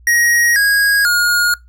square tone with pitch steps, 1889 / 1644.5 / 1431.6 Hz, A#6 / G#6 / F6, +22 / -18 / +42 cents, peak -11 dBFS, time 0.07-1.54 s, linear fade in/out 2 ms, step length 490 ms, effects noise-tail reverb RT60 0.2 s tail -23 dB re dry + added 60 Hz sine -41 dBFS peak until 1.68 s

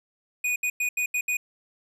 square tone bursts at uneven times, 2472 Hz, D#7, 12 cents flat, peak -24 dBFS, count 6, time 0.44-0.56 / 0.63-0.7 / 0.8-0.89 / 0.97-1.06 / 1.14-1.21 / 1.28-1.37 s, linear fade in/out 5 ms, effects resampled to 32000 Hz

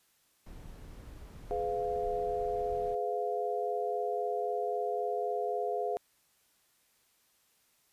brown noise, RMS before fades -47 dBFS, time 0.46-2.95 s, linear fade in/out 5 ms
sine chord, F diminished, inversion first, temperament just, 419.1 / 502.9 / 698.5 Hz, Ab4 / Cb5 / F5, +16 / +31 / 0 cents, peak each -34 / -36 / -34 dBFS, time 1.51-5.97 s, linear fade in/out 0 ms
effects white hiss -70 dBFS RMS until 7.92 s + resampled to 32000 Hz

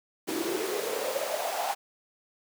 pink noise with high-pass filter sweep, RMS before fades -31 dBFS, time 0.27-1.75 s, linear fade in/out 20 ms, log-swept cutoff 310 to 790 Hz, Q 7, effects none

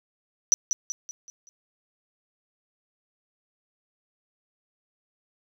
sine tone with echo, 5920 Hz, F#8, in tune, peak -14 dBFS, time 0.52-0.54 s, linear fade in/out 0 ms, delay 190 ms, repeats 5, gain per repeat -7 dB, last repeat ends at 1.49 s, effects none

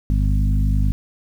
harmonic tone with a mistuned harmonic, 50.9 Hz, G#1, 34 cents flat, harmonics 1 / 2 / 3 / 4 / 5, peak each -16 / -22 / -26 / -28 / -30 dBFS, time 0.1-0.92 s, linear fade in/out 0 ms, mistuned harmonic 1, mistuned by +38 cents, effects 8-bit

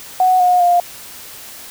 sine tone with pitch steps, 740 / 721.4 / 703.3 Hz, F#5 / F#5 / F5, 0 / -44 / +12 cents, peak -9 dBFS, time 0.2-0.8 s, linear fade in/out 2 ms, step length 200 ms, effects white hiss -35 dBFS RMS until 1.7 s

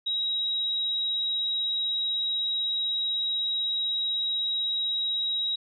sine tone, 3829 Hz, A#7, 46 cents sharp, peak -25 dBFS, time 0.06-5.56 s, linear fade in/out 10 ms, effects none

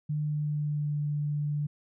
sine tone with pitch glide, 150.1 to 147.44 Hz, D3 to D3, +38 to +7 cents, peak -27 dBFS, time 0.09-1.67 s, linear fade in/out 10 ms, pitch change -31 cents, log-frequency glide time 0.21-0.98 s, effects none

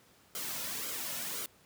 white noise with flanger, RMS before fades -38 dBFS, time 0.35-1.46 s, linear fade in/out 2 ms, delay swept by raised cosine 1.1 to 2.6 ms, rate 1.9 Hz, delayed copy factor -0.6, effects pink hiss -63 dBFS RMS until 1.65 s + high-pass 80 Hz 12 dB/octave

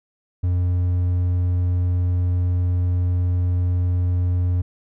triangle tone, 89.2 Hz, F2, 37 cents sharp, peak -15 dBFS, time 0.43-4.62 s, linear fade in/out 10 ms, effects none

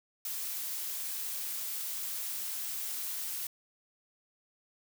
blue noise, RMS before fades -37 dBFS, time 0.25-3.47 s, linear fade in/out 2 ms, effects none

